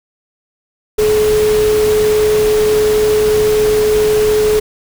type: tone in noise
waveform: sine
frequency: 426.5 Hz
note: G#4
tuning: 46 cents sharp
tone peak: -9 dBFS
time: 0.98-4.6 s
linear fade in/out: 10 ms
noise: pink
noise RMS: -22 dBFS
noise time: 0.98-4.6 s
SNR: +10 dB
effects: none